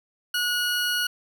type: tone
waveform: 20% pulse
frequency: 1454 Hz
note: F#6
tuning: 31 cents flat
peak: -18 dBFS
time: 0.34-1.07 s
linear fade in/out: 5 ms
effects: none